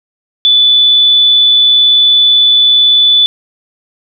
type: tone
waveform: sine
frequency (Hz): 3479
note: A7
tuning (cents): -20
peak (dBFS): -4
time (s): 0.45-3.26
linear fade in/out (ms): 0
effects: none